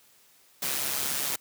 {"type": "noise with amplitude modulation", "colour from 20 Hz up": "white", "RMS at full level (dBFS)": -27, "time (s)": [0.62, 1.36], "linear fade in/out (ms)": 5, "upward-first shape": "sine", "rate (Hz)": 137, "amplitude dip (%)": 60, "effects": ["white hiss -60 dBFS RMS until 1.4 s", "high-pass 80 Hz 12 dB/octave"]}